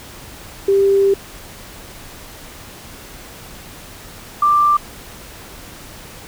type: tone pair in turn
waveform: sine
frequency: 394.1 / 1181 Hz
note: G4 / D6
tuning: +9 / +9 cents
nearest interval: octave + perfect fifth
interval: 1900 cents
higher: second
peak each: -10 dBFS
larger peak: neither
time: 0.68-1.14 / 4.42-4.77 s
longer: first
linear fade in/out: 5 ms
effects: pink hiss -37 dBFS RMS until 6.27 s